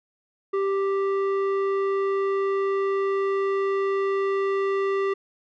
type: tone with low-pass filter sweep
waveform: square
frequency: 392 Hz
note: G4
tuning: in tune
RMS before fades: -24 dBFS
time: 0.53-5.14 s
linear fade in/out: 10 ms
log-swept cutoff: 1300 to 2000 Hz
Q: 1
effects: none